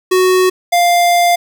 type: tone pair in turn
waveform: square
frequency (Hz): 370 / 698.5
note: F#4 / F5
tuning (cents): 0 / 0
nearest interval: major seventh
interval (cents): 1100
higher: second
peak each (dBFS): -9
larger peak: neither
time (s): 0.11-0.5 / 0.72-1.36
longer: second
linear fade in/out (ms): 10
effects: 8-bit